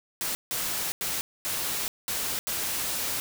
white noise bursts at uneven times, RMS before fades -30 dBFS, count 6, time 0.21-0.35 / 0.51-0.92 / 1.01-1.21 / 1.45-1.88 / 2.08-2.39 / 2.47-3.2 s, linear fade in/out 0 ms, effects none

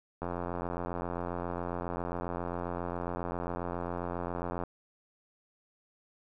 click train, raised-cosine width 1 ms, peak -21 dBFS, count 387, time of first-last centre 0.22-4.636 s, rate 87.4 Hz, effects none

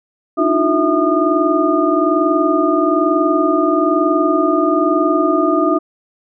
sine tone cluster, 297.7 / 318.8 / 358.9 / 657 / 1220 Hz, D4 / D#4 / F4 / E5 / D#6, +24 / +42 / +47 / -6 / -34 cents, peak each -18 dBFS, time 0.37-5.79 s, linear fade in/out 20 ms, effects none

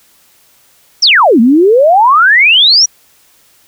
sine exponential two-way sweep, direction down then up, 5920 to 217.2 to 5920 Hz, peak -3 dBFS, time 1.02-2.86 s, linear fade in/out 10 ms, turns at 1.4 s, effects white hiss -48 dBFS RMS until 3.67 s

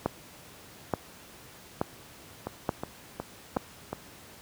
two click trains, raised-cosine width 1 ms, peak -11 / -18 dBFS, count 5 / 5, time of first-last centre 0.06-3.569 / 2.47-3.93 s, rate 1.14 / 2.74 Hz, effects pink hiss -50 dBFS RMS until 4.41 s + high-pass 80 Hz 12 dB/octave

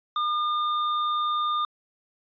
sine tone with hard clipping, 1210 Hz, D#6, 49 cents flat, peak -25 dBFS, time 0.16-1.65 s, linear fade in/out 2 ms, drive 14 dB, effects resampled to 11025 Hz

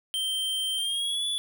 square tone with pitch glide, 3136 to 3440 Hz, G7 to A7, 0 to -40 cents, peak -27 dBFS, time 0.14-1.38 s, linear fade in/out 0 ms, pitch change +160 cents, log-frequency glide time 0.76-1.25 s, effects none

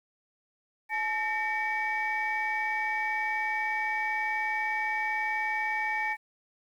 sine tone cluster, 858 / 1819 / 2278 Hz, A5 / A#6 / C#7, -44 / -43 / +47 cents, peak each -31 dBFS, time 0.89-6.17 s, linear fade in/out 50 ms, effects tanh soft clip ceiling -20 dBFS + 10-bit

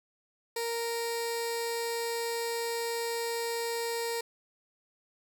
15% pulse tone with notch filter, 465.3 Hz, A#4, 3 cents flat, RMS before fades -33 dBFS, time 0.56-4.21 s, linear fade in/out 5 ms, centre 1300 Hz, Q 0.96, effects none

